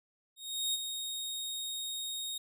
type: tone with ADSR envelope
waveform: sawtooth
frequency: 3730 Hz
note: A#7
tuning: in tune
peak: -26 dBFS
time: 0.36-2.38 s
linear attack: 380 ms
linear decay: 26 ms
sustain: -7 dB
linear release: 5 ms
effects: none